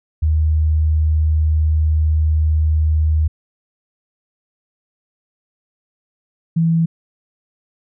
sine tone pair in turn, 77.78 / 164.81 Hz, D#2 / E3, 0 / 0 cents, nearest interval octave + minor second, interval 1300 cents, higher second, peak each -12 dBFS, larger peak neither, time 0.22-3.28 / 6.56-6.86 s, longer first, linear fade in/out 10 ms, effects none

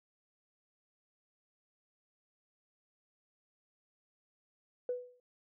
sine tone with exponential decay, 494.6 Hz, B4, 3 cents sharp, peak -29 dBFS, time 4.89-5.2 s, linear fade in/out 2 ms, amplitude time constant 67 ms, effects tanh soft clip ceiling -25 dBFS

